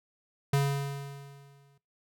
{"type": "tone with exponential decay", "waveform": "square", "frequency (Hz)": 140, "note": "C#3", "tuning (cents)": 18, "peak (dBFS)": -22, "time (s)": [0.53, 1.78], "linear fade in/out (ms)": 5, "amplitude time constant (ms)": 270, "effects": ["noise-tail reverb RT60 0.2 s tail -19 dB re dry"]}